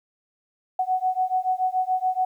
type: beating tone pair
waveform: sine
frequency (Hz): 740 / 747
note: F#5 / F#5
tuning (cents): 0 / +16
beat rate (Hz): 7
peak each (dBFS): -24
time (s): 0.79-2.25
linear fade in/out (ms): 5
effects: 10-bit